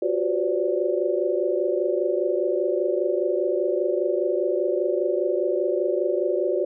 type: tone cluster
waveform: sine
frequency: 357.3 / 382.3 / 506 / 530 / 580 Hz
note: F4 / G4 / B4 / C5 / D5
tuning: +40 / -43 / +42 / +22 / -22 cents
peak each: -25 / -26 / -29 / -32 / -26 dBFS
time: 0.02-6.65 s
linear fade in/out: 5 ms
effects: none